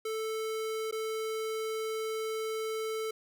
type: tone with dropouts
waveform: square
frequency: 440 Hz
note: A4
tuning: in tune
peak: -33 dBFS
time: 0.05-3.11 s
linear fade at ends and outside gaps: 5 ms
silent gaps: 0.912-0.924 s
effects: none